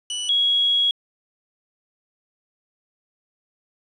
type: tone pair in turn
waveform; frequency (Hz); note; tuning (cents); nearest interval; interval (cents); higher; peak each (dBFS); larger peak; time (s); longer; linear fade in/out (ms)
sawtooth / sine; 2960 / 3322; F#7 / G#7; 0 / 0; major second; 200; second; -22 / -16; second; 0.1-0.29 / 0.29-0.91; second; 2
effects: resampled to 24000 Hz + 8-bit